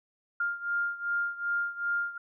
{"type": "beating tone pair", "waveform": "sine", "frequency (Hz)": [1402, 1404.6], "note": ["F6", "F6"], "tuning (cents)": [6, 10], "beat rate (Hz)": 2.6, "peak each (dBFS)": [-30, -33], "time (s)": [0.4, 2.18], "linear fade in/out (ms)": 5, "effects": []}